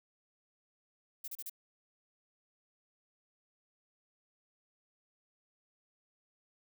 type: noise bursts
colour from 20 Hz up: violet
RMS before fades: -42 dBFS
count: 4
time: 1.24-1.498 s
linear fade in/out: 5 ms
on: 39 ms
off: 34 ms
effects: none